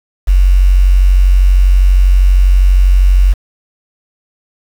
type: tone with quantisation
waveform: sine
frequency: 46.25 Hz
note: F#1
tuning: in tune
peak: -4 dBFS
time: 0.27-3.34 s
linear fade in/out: 20 ms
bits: 5
effects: none